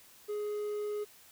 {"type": "tone", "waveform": "triangle", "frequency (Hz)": 417.9, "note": "G#4", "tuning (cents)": 11, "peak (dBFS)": -31, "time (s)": [0.28, 1.05], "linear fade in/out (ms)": 20, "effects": ["white hiss -58 dBFS RMS until 1.31 s"]}